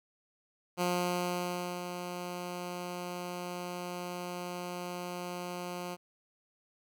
10% pulse tone with ADSR envelope, 177.7 Hz, F3, 30 cents sharp, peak -20 dBFS, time 0.77-5.97 s, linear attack 42 ms, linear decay 1000 ms, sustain -9 dB, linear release 39 ms, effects none

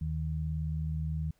sine tone pair together, 77.6 / 156.41 Hz, D#2 / D#3, -4 / +9 cents, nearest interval octave, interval 1213 cents, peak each -33 / -33 dBFS, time 0.01-1.31 s, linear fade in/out 5 ms, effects pink hiss -72 dBFS RMS until 1.39 s

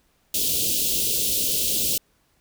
white band-stop noise, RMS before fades -23 dBFS, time 0.34-1.98 s, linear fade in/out 5 ms, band 560 to 2800 Hz, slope 48 dB/octave, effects pink hiss -65 dBFS RMS until 2.4 s

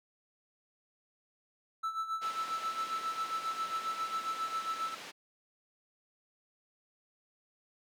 triangle tone with tremolo, 1318.5 Hz, E6, in tune, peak -29 dBFS, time 1.83-4.95 s, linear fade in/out 10 ms, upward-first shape sine, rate 7.4 Hz, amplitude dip 70%
white band-pass noise, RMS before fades -47 dBFS, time 2.21-5.12 s, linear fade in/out 20 ms, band 230 to 3700 Hz, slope 12 dB/octave
effects none

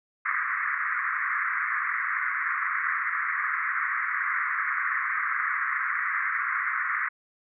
white band-pass noise, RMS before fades -28 dBFS, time 0.25-7.09 s, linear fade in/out 10 ms, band 1100 to 2100 Hz, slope 96 dB/octave, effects none

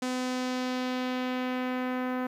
sawtooth tone with low-pass filter sweep, 253.5 Hz, B3, 45 cents sharp, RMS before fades -31 dBFS, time 0.02-2.27 s, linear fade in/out 5 ms, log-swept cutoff 7900 to 1600 Hz, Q 1.2, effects 10-bit

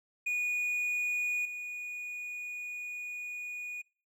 triangle tone with level steps, 2458 Hz, D#7, 22 cents flat, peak -27 / -35 dBFS, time 0.26-3.82 s, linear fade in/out 10 ms, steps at 1.45 s, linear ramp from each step 5 ms, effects noise-tail reverb RT60 0.4 s tail -24 dB re dry

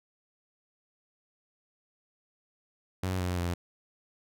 sawtooth tone with pitch steps, 93 / 90.04 / 87.17 Hz, F#2 / F#2 / F2, +9 / -47 / -3 cents, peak -25 dBFS, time 3.03-3.54 s, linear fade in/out 5 ms, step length 170 ms, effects none

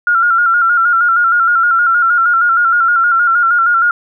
sine tone with vibrato, 1391 Hz, F6, 7 cents flat, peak -8 dBFS, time 0.07-3.91 s, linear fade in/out 2 ms, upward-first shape square, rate 6.4 Hz, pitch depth 47 cents each way, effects none

